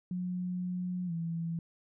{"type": "tone with pitch glide", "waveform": "sine", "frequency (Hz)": [180.5, 166.48], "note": ["F#3", "E3"], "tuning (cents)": [-43, 17], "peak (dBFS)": -32, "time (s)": [0.11, 1.59], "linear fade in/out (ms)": 2, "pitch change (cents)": -140, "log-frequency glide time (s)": [1.06, 1.12], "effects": []}